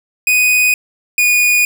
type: tone pair in turn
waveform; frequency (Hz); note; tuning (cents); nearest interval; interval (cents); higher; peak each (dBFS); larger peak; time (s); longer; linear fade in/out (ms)
45% pulse; 2489 / 2458; D#7 / D#7; 0 / -22; unison; 22; first; -9; neither; 0.27-0.74 / 1.18-1.65; neither; 2
effects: none